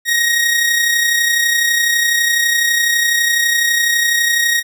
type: tone with amplitude modulation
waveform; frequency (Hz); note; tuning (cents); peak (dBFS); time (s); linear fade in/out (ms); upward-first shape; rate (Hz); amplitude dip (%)
sawtooth; 1879; A#6; +13; -7; 0.05-4.63; 50; sine; 32; 40
effects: none